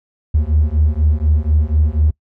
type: beating tone pair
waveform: triangle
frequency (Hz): 74.1 / 78.2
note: D2 / D#2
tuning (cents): +16 / +9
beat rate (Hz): 4.1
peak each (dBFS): -12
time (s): 0.34-2.11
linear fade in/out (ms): 10
effects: noise-tail reverb RT60 0.1 s tail -24 dB re dry + tanh soft clip ceiling -4 dBFS